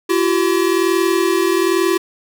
square tone pair together, 339.6 / 380.7 Hz, F4 / F#4, -48 / +49 cents, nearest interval major second, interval 197 cents, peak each -17 dBFS, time 0.09-1.98 s, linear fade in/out 10 ms, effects none

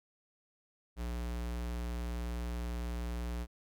square tone, 59.4 Hz, A#1, 33 cents sharp, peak -36 dBFS, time 0.96-3.47 s, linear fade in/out 50 ms, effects none

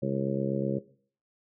harmonic tone, 68.1 Hz, C#2, 30 cents flat, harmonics 2 / 3 / 4 / 5 / 6 / 7 / 8, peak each -32 / -32 / -40 / -35 / -38 / -38 / -33 dBFS, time 0.02-0.79 s, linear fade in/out 10 ms, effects noise-tail reverb RT60 0.5 s tail -18 dB re dry

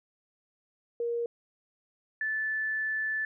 sine tone pair in turn, 470.8 / 1748.5 Hz, A#4 / A6, +17 / -11 cents, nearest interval octave + major seventh, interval 2272 cents, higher second, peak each -28 dBFS, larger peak neither, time 1-1.26 / 2.21-3.25 s, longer second, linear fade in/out 2 ms, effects none

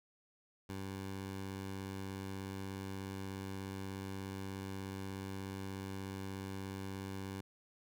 15% pulse tone, 96.7 Hz, G2, 23 cents flat, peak -35 dBFS, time 0.69-7.41 s, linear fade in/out 5 ms, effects none

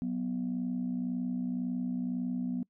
sine tone pair together, 185 / 246.9 Hz, F#3 / B3, 0 / 0 cents, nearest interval perfect fourth, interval 500 cents, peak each -34 / -31 dBFS, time 0.02-2.63 s, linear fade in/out 0 ms, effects noise-tail reverb RT60 0.1 s tail -25 dB re dry + tanh soft clip ceiling -25 dBFS

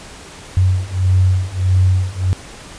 sine beating tone pair, 92 / 93.6 Hz, F#2 / F#2, -9 / +20 cents, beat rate 1.6 Hz, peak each -15 / -14 dBFS, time 0.57-2.33 s, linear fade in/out 0 ms, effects pink hiss -36 dBFS RMS until 2.78 s + resampled to 22050 Hz

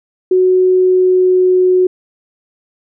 sine tone with pitch glide, 369.5 to 367.2 Hz, F#4 to F#4, -2 to -13 cents, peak -7 dBFS, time 0.31-1.87 s, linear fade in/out 5 ms, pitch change -11 cents, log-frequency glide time 0.72-1.64 s, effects none

